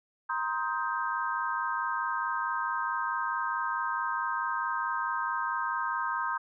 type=chord; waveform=sine; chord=C minor seventh; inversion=third; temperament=just; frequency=941.9 / 1046.5 / 1255.8 / 1569.8 Hz; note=Bb5 / C6 / Eb6 / G6; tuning=+18 / 0 / +16 / +2 cents; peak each=-34 dBFS; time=0.29-6.38 s; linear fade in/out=10 ms; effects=none